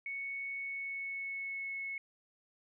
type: tone with pitch glide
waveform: sine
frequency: 2217 to 2194 Hz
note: C#7 to C#7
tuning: 0 to -18 cents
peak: -37 dBFS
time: 0.06-1.98 s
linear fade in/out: 2 ms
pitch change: -18 cents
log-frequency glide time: 0.57-1.76 s
effects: none